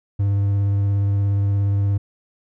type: tone with vibrato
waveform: triangle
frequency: 100 Hz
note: G2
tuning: 35 cents sharp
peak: -14 dBFS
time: 0.19-1.98 s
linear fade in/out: 10 ms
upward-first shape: square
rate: 17 Hz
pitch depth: 10 cents each way
effects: none